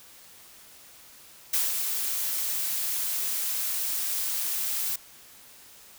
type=noise with ADSR envelope; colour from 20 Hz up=blue; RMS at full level=-24 dBFS; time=1.53-4.96 s; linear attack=7 ms; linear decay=190 ms; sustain=-5 dB; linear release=6 ms; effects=white hiss -51 dBFS RMS until 5.98 s